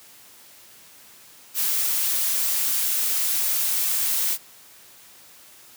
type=noise; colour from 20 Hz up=blue; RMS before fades=-23 dBFS; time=1.54-4.38 s; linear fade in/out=50 ms; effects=white hiss -49 dBFS RMS until 5.76 s + high-pass 80 Hz 12 dB/octave